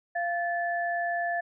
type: tone pair together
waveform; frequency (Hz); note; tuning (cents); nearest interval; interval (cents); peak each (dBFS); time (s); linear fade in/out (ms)
sine; 692 / 1742.3; F5 / A6; -16 / -17; octave + major third; 1599; -28 / -31; 0.15-1.41; 10
effects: none